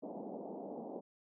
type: band-pass noise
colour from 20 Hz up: pink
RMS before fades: -45 dBFS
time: 0.02-1.01 s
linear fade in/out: 20 ms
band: 200 to 800 Hz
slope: 48 dB/octave
effects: none